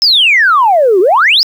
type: exponential two-way sweep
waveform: sine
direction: down then up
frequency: 5310 to 349.2 to 5310 Hz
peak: -4 dBFS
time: 0.02-1.43 s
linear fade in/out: 0 ms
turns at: 1 s
effects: tanh soft clip ceiling 0 dBFS + 7-bit